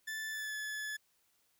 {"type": "tone with pitch glide", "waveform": "40% pulse", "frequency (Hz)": [1755, 1718.9], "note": ["A6", "A6"], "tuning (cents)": [-5, -41], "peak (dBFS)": -37, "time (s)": [0.07, 0.97], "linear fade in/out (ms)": 10, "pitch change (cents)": -36, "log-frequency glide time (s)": [0.3, 0.55], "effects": ["white hiss -74 dBFS RMS until 1.59 s"]}